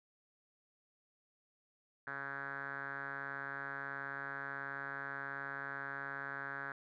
5% pulse tone with low-pass filter, 138.59 Hz, C#3, in tune, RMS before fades -43 dBFS, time 2.07-6.72 s, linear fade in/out 2 ms, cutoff 1600 Hz, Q 7.8, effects none

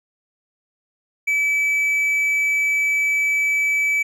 triangle tone, 2300 Hz, D7, 37 cents flat, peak -15 dBFS, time 1.27-4.03 s, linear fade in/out 10 ms, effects none

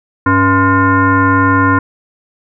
sine tone with frequency modulation, 659.3 Hz, E5, in tune, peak -7 dBFS, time 0.26-1.79 s, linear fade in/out 5 ms, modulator 380 Hz, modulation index 2.3, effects none

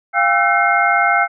sine tone cluster, 696 / 796 / 1332 / 1517 / 2134 Hz, F5 / G5 / E6 / F#6 / C7, -6 / +26 / +18 / +43 / +34 cents, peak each -18 dBFS, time 0.13-1.28 s, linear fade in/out 50 ms, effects none

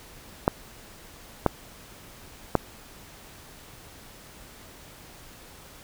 clicks, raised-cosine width 1 ms, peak -4 dBFS, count 3, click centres 0.479 / 1.463 / 2.553 s, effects pink hiss -48 dBFS RMS until 5.83 s

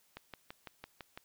click train, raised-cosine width 0.3 ms, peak -28 dBFS, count 7, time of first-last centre 0.17-1.175 s, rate 5.97 Hz, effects white hiss -70 dBFS RMS until 1.24 s

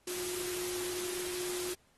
sine tone in noise, 359.1 Hz, F4, 48 cents sharp, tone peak -38 dBFS, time 0.07-1.74 s, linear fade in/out 5 ms, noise white, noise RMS -39 dBFS, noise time 0.07-1.74 s, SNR -2 dB, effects pink hiss -69 dBFS RMS until 1.97 s + AAC 32 kbps

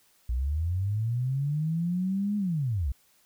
sine linear two-way sweep, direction up then down, 57.2 to 209.7 to 57.2 Hz, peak -25 dBFS, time 0.29-2.92 s, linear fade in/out 5 ms, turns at 2.37 s, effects white hiss -64 dBFS RMS until 3.25 s

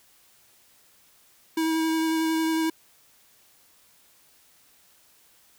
square tone with vibrato, 321.6 Hz, E4, 43 cents flat, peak -23 dBFS, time 1.57-2.7 s, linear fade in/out 5 ms, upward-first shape sine, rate 11 Hz, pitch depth 11 cents each way, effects white hiss -59 dBFS RMS until 5.58 s

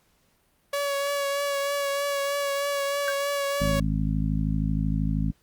sawtooth tone with vibrato, 564 Hz, C#5, 30 cents sharp, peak -21 dBFS, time 0.73-3.8 s, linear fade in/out 5 ms, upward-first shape triangle, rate 3.2 Hz, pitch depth 22 cents each way
sine tone with exponential decay, 1592 Hz, G6, 26 cents sharp, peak -21 dBFS, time 3.08-3.17 s, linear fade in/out 1 ms, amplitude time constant 19 ms
harmonic tone, 52.9 Hz, G#1, 33 cents sharp, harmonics 1 / 2 / 3 / 4 / 5, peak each -27 / -32 / -27 / -30 / -32 dBFS, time 3.6-5.32 s, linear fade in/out 20 ms
effects pink hiss -66 dBFS RMS until 5.42 s + Opus 48 kbps

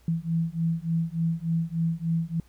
sine beating tone pair, 163.5 / 166.9 Hz, E3 / E3, -14 / +22 cents, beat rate 3.4 Hz, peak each -27 dBFS, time 0.08-2.4 s, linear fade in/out 2 ms, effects added 60 Hz sine -55 dBFS peak until 2.48 s + pink hiss -63 dBFS RMS until 2.48 s

